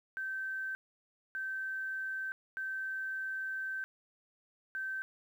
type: tone bursts at uneven times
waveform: sine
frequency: 1549 Hz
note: G6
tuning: 21 cents flat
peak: -35 dBFS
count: 4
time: 0.17-0.75 / 1.35-2.32 / 2.57-3.84 / 4.75-5.02 s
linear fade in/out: 0 ms
effects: 11-bit